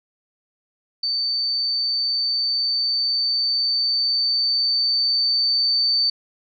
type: tone with level ramp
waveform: sine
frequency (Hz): 4562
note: C#8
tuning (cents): +49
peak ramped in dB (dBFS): -20 to -16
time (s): 1.03-6.1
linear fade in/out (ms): 5
effects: none